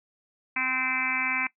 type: harmonic tone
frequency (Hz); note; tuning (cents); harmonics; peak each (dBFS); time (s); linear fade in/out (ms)
258.5; C4; -21; 1 / 3 / 4 / 5 / 6 / 7 / 8 / 9 / 10; -39 / -40 / -35 / -40 / -35 / -39 / -30 / -29 / -35; 0.56-1.47; 5
effects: noise-tail reverb RT60 0.1 s tail -20 dB re dry